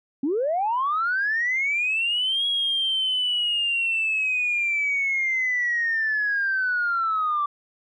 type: linear two-way sweep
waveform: sine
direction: up then down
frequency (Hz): 254.8 to 3322 to 1157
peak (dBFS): -20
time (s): 0.23-7.46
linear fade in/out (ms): 5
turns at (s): 2.46
effects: tanh soft clip ceiling -16 dBFS